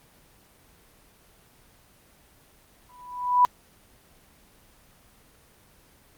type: tone with exponential growth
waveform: sine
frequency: 987.8 Hz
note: B5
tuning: in tune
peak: -12 dBFS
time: 2.89-3.45 s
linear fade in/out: 0 ms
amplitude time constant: 120 ms
effects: pink hiss -57 dBFS RMS until 6.17 s + Opus 24 kbps